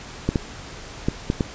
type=clicks; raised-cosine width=3 ms; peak=-6 dBFS; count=5; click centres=0.29 / 0.358 / 1.085 / 1.301 / 1.408 s; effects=pink hiss -38 dBFS RMS until 1.54 s + resampled to 16000 Hz